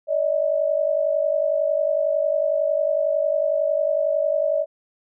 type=tone pair together; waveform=sine; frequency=578 / 629 Hz; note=D5 / D#5; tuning=-28 / +19 cents; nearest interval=minor second; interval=147 cents; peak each=-21 dBFS; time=0.07-4.66 s; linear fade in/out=50 ms; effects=none